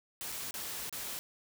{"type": "noise with dropouts", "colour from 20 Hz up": "white", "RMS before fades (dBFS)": -40, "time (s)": [0.21, 1.19], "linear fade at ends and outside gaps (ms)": 0, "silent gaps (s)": [[0.319, 0.323], [0.509, 0.541], [0.895, 0.926]], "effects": []}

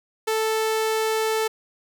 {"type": "tone", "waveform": "sawtooth", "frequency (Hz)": 440, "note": "A4", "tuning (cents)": 0, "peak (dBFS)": -17, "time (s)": [0.27, 1.48], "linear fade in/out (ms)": 10, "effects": []}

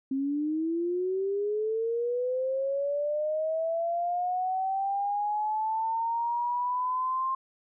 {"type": "linear sweep", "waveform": "sine", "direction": "up", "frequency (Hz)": [264.7, 1060], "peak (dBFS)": -26, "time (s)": [0.11, 7.35], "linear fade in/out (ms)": 5, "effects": []}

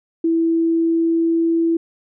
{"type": "tone with pitch glide", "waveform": "sine", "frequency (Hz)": [329.6, 331.7], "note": ["E4", "E4"], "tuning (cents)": [0, 11], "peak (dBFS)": -14, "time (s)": [0.24, 1.77], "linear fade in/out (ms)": 5, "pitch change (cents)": 11, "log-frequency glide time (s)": [0.37, 1.62], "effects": []}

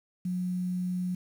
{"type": "tone with quantisation", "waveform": "sine", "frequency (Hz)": 181, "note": "F#3", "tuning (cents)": -38, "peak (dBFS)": -28, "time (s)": [0.25, 1.15], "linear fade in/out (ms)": 5, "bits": 9, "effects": []}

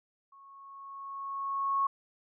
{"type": "tone with level ramp", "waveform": "sine", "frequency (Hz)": 1100, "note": "C#6", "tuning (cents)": -14, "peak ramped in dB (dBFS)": [-53, -24], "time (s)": [0.32, 1.87], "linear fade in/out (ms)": 5, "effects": []}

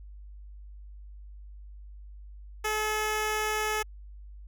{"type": "tone", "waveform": "10% pulse", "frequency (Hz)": 428.9, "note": "A4", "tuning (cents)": -44, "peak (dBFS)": -19, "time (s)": [2.64, 3.83], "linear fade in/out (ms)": 10, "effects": ["added 50 Hz sine -43 dBFS peak until 4.47 s"]}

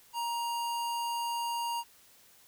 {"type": "tone", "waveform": "square", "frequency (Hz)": 940, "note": "A#5", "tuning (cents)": 14, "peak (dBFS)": -32, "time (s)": [0.13, 1.84], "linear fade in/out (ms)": 50, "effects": ["white hiss -60 dBFS RMS until 2.47 s"]}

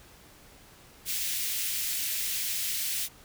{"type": "high-pass noise", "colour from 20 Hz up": "white", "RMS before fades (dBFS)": -31, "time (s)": [1.05, 3.09], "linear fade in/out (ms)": 50, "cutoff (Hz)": 2000, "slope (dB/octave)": 24, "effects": ["pink hiss -54 dBFS RMS until 3.24 s"]}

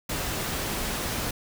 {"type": "noise", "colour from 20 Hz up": "pink", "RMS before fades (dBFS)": -30, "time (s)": [0.09, 1.31], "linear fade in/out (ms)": 5, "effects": []}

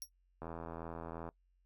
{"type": "tone with exponential decay", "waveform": "20% pulse", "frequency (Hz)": 5630, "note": "F8", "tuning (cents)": 13, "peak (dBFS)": -33, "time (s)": [0.02, 0.09], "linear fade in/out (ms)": 0, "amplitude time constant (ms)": 15}
{"type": "click train", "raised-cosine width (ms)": 1, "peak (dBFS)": -30, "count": 73, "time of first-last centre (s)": [0.42, 1.29], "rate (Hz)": 82.8}
{"effects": ["noise-tail reverb RT60 0.1 s tail -22 dB re dry", "added 45 Hz sine -70 dBFS peak until 1.65 s"]}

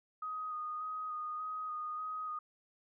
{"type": "tone with vibrato", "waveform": "sine", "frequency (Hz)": 1244.5, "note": "D#6", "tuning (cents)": 0, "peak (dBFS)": -37, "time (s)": [0.22, 2.39], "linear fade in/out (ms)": 5, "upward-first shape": "square", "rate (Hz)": 1.7, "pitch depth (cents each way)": 16, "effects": []}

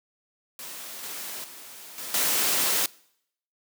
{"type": "noise with level steps", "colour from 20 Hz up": "white", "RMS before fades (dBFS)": [-39, -36, -44, -36, -24], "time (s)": [0.59, 2.86], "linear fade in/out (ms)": 2, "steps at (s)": [1.03, 1.44, 1.98, 2.14], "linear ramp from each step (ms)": 2, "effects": ["noise-tail reverb RT60 0.7 s tail -23 dB re dry", "high-pass 200 Hz 12 dB/octave"]}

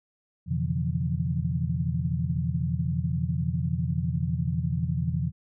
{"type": "tone cluster", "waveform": "sine", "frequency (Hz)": [84.7, 125, 141.2, 161.3, 173.2], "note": ["E2", "B2", "C#3", "E3", "F3"], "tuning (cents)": [48, 21, 32, -37, -14], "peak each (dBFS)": -31, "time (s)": [0.46, 5.32], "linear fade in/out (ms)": 50, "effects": []}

